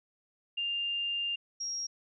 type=tone pair in turn; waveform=sine; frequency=2800 / 5606 Hz; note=F7 / F8; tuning=+4 / +6 cents; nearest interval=octave; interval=1202 cents; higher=second; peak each=-30 / -33 dBFS; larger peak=first; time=0.57-1.36 / 1.6-1.87 s; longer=first; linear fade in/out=10 ms; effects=none